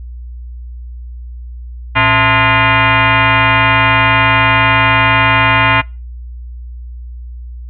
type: tone with frequency modulation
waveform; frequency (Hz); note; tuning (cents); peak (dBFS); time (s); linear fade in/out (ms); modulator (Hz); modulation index
sine; 500; B4; +21; -7; 1.95-5.82; 20; 386; 5.7
effects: noise-tail reverb RT60 0.3 s tail -26 dB re dry + added 60 Hz sine -25 dBFS peak until 7.69 s